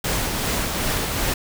pink noise with tremolo, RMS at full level -22 dBFS, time 0.04-1.34 s, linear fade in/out 5 ms, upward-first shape triangle, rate 2.6 Hz, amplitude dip 35%, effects none

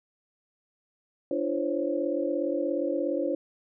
sine tone cluster, 293.1 / 340.8 / 518 / 555 Hz, D4 / F4 / C5 / C#5, -3 / -42 / -17 / +2 cents, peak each -31 dBFS, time 1.31-3.35 s, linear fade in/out 2 ms, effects none

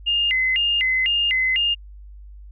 sine tone with vibrato, 2402 Hz, D7, 38 cents sharp, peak -17 dBFS, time 0.06-1.75 s, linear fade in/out 20 ms, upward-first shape square, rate 2 Hz, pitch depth 280 cents each way, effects added 50 Hz sine -38 dBFS peak until 2.51 s

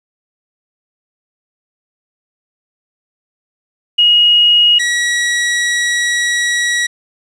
sine / sawtooth tone pair in turn, 2884 / 1920.2 Hz, F#7 / B6, -45 / -49 cents, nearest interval perfect fifth, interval 704 cents, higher first, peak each -6 / -9 dBFS, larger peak first, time 3.98-4.79 / 4.79-6.87 s, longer second, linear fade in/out 10 ms, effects resampled to 22050 Hz + 7-bit

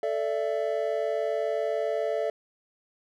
triangle chord, A suspended fourth, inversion none, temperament equal with one note detuned, 440 / 587.3 / 667.3 Hz, A4 / D5 / E5, 0 / 0 / +21 cents, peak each -28 dBFS, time 0.03-2.3 s, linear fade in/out 2 ms, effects none

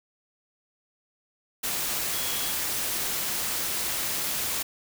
sine tone in noise, 3322 Hz, G#7, in tune, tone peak -38 dBFS, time 2.13-2.52 s, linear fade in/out 10 ms, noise white, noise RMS -29 dBFS, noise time 1.63-4.63 s, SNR -12 dB, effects none

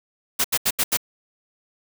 white noise bursts, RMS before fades -20 dBFS, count 5, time 0.39-0.972 s, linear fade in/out 10 ms, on 54 ms, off 78 ms, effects none

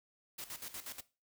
white noise with tremolo, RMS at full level -44 dBFS, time 0.38-1.01 s, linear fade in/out 10 ms, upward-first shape square, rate 8.3 Hz, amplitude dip 75%, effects noise-tail reverb RT60 0.3 s tail -18 dB re dry

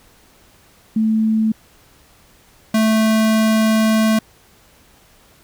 sine / square tone pair in turn, 219.6 / 219.6 Hz, A3 / A3, -3 / -3 cents, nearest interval unison, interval 0 cents, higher neither, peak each -13 dBFS, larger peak neither, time 0.96-1.52 / 2.74-4.19 s, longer second, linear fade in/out 5 ms, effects pink hiss -51 dBFS RMS until 5.43 s

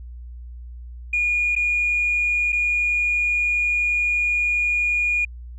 sine tone with dropouts, 2437 Hz, D#7, 37 cents flat, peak -17 dBFS, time 1.13-5.25 s, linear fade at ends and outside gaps 5 ms, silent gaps 1.553-1.562 / 2.522-2.527 s, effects tanh soft clip ceiling -13 dBFS + added 60 Hz sine -34 dBFS peak until 5.58 s

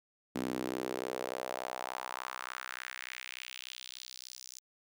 sawtooth tone with high-pass filter sweep, 63.4 Hz, B1, 46 cents sharp, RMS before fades -41 dBFS, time 0.35-4.6 s, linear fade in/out 10 ms, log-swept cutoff 250 to 6200 Hz, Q 2.3, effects none

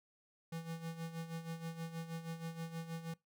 square tone with tremolo, 164.81 Hz, E3, in tune, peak -40 dBFS, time 0.52-3.14 s, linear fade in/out 5 ms, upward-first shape sine, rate 6.3 Hz, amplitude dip 70%, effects noise-tail reverb RT60 0.2 s tail -23 dB re dry

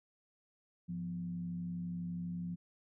sine tone with frequency modulation, 174.3 Hz, F3, 3 cents flat, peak -37 dBFS, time 0.88-2.56 s, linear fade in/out 20 ms, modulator 72.1 Hz, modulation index 0.43, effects none

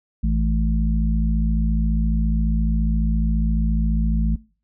harmonic tone, 54.5 Hz, A1, 16 cents flat, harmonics 1 / 3 / 4, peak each -18 / -25 / -25 dBFS, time 0.23-4.36 s, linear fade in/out 10 ms, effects noise-tail reverb RT60 0.4 s tail -22 dB re dry

